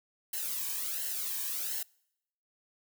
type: noise with flanger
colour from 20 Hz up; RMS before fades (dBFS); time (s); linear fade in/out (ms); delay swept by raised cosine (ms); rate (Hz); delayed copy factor
blue; -35; 0.33-1.83; 5; 0.83 to 1.48; 1.4; -0.8
effects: noise-tail reverb RT60 0.8 s tail -26 dB re dry